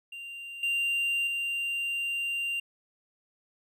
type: tone with level steps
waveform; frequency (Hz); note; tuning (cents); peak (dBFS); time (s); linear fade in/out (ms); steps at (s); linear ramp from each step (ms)
triangle; 2780; F7; -9; -37 / -24 / -27; 0.12-2.6; 5; 0.63 / 1.27; 2
effects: none

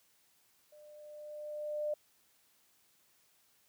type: tone with level ramp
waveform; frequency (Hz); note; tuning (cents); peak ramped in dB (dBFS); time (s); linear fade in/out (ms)
sine; 599; D5; +34; -55 to -31; 0.72-1.94; 5
effects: white hiss -70 dBFS RMS until 3.68 s + high-pass 60 Hz 12 dB/octave

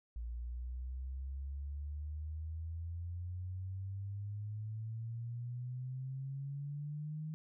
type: exponential sweep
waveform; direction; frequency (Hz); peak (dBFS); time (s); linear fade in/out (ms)
sine; up; 57.4 to 157.2; -39; 0.16-7.34; 0
effects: none

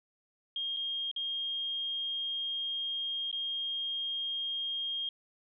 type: tone with dropouts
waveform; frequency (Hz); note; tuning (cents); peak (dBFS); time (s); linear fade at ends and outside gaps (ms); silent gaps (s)
sine; 3230; G#7; -49; -32; 0.56-5.09; 2; 0.765-0.769 / 1.114-1.162 / 3.314-3.327
effects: none

